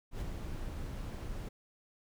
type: noise with ADSR envelope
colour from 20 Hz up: brown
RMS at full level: -35 dBFS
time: 0.11-1.49 s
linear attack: 96 ms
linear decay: 24 ms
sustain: -5 dB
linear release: 8 ms
effects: none